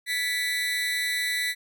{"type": "tone with amplitude modulation", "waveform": "30% pulse", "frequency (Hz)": 1975.5, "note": "B6", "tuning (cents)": 0, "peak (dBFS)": -19, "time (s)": [0.06, 1.55], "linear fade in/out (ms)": 50, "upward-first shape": "sine", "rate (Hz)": 271, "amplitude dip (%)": 70, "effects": []}